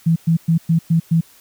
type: tone bursts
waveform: sine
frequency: 164.81 Hz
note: E3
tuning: in tune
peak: -11 dBFS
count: 6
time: 0.06-1.21 s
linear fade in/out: 10 ms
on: 100 ms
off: 110 ms
effects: white hiss -49 dBFS RMS until 1.4 s